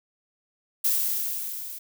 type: noise with level ramp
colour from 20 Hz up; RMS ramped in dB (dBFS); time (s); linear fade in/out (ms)
violet; -22 to -38; 0.84-1.79; 10
effects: none